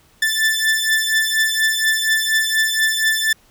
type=beating tone pair; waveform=sawtooth; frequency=1760 / 1764.2 Hz; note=A6 / A6; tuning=0 / +4 cents; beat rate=4.2 Hz; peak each=-15 / -15 dBFS; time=0.22-3.33 s; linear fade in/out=5 ms; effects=pink hiss -54 dBFS RMS until 3.5 s